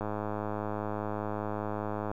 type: click train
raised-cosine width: 1 ms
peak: -20 dBFS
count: 222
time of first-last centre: 0.01-2.115 s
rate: 105 Hz
effects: 10-bit